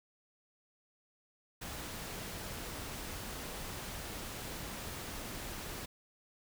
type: noise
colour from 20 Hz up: pink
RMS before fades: -43 dBFS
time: 1.61-5.86 s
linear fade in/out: 10 ms
effects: none